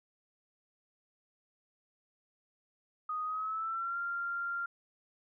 sine tone with pitch glide, 1244.5 to 1388.9 Hz, D#6 to F6, 0 to -10 cents, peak -33 dBFS, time 3.09-4.66 s, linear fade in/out 5 ms, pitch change +190 cents, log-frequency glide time 3.24-3.98 s, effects none

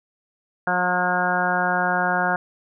harmonic tone, 180 Hz, F#3, 47 cents flat, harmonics 1 / 2 / 3 / 4 / 5 / 6 / 7 / 8 / 9, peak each -29 / -33 / -30 / -24 / -27 / -31 / -33 / -24 / -27 dBFS, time 0.67-2.36 s, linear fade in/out 2 ms, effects none

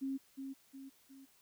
sine tone with echo, 270 Hz, C#4, 45 cents flat, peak -35 dBFS, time 0.01-0.18 s, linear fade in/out 20 ms, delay 360 ms, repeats 3, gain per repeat -6 dB, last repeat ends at 1.26 s, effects white hiss -68 dBFS RMS until 1.41 s

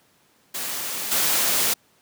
white noise with level steps, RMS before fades -29 / -21 dBFS, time 0.54-1.74 s, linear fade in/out 10 ms, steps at 1.11 s, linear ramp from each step 10 ms, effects pink hiss -60 dBFS RMS until 2.01 s + high-pass 150 Hz 12 dB/octave

